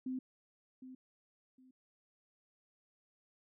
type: tone with echo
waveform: sine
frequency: 257.9 Hz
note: C4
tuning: 25 cents flat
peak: -36 dBFS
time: 0.06-0.19 s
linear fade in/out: 5 ms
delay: 760 ms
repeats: 2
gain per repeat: -12 dB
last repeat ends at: 1.71 s
effects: none